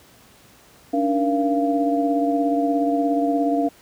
sine tone cluster, 284.5 / 301.4 / 472.3 / 687 Hz, C#4 / D4 / A#4 / F5, +45 / +45 / +23 / -29 cents, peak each -20 / -29 / -27 / -22 dBFS, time 0.93-3.69 s, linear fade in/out 10 ms, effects pink hiss -51 dBFS RMS until 3.81 s + high-pass 60 Hz 12 dB/octave

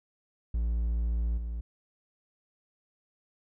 triangle tone with level steps, 57.3 Hz, A#1, 29 cents flat, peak -24 / -30 dBFS, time 0.54-1.61 s, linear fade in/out 5 ms, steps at 1.37 s, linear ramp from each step 10 ms, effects none

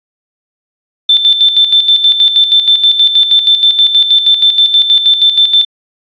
sine tone with tremolo, 3546 Hz, A7, 13 cents sharp, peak -3 dBFS, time 1.09-5.65 s, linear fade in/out 5 ms, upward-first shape square, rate 6.3 Hz, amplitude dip 60%, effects resampled to 11025 Hz

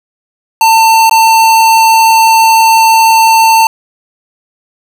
square tone with dropouts, 897 Hz, A5, 33 cents sharp, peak -4 dBFS, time 0.61-3.67 s, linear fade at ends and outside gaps 2 ms, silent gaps 1.096-1.111 s, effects none

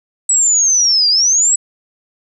sine linear two-way sweep, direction down then up, 7902 to 4699 to 7902 Hz, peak -9 dBFS, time 0.29-1.56 s, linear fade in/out 5 ms, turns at 1.09 s, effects none

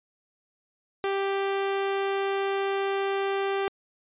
sawtooth tone, 392.8 Hz, G4, 4 cents sharp, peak -21 dBFS, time 1.04-3.68 s, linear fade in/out 0 ms, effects resampled to 8000 Hz

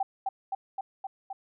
sine tone with echo, 777 Hz, G5, 16 cents flat, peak -24 dBFS, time 0-0.03 s, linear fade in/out 5 ms, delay 260 ms, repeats 5, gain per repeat -2 dB, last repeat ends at 1.33 s, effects none

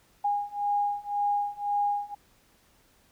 sine beating tone pair, 817 / 818.9 Hz, G#5 / G#5, -29 / -25 cents, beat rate 1.9 Hz, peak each -29 / -28 dBFS, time 0.24-2.15 s, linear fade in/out 10 ms, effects pink hiss -63 dBFS RMS until 3.11 s

